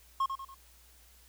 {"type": "tone with echo", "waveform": "triangle", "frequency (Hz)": 1079, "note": "C#6", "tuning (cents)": -47, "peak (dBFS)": -24, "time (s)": [0.2, 0.26], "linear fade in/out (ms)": 5, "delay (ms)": 95, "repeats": 3, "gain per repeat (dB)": -7, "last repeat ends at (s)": 0.545, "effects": ["added 60 Hz sine -60 dBFS peak until 1.28 s", "white hiss -61 dBFS RMS until 1.28 s"]}